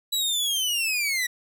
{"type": "linear sweep", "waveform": "sawtooth", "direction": "down", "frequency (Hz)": [3951, 1915], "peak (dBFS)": -20, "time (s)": [0.12, 1.27], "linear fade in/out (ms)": 10, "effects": []}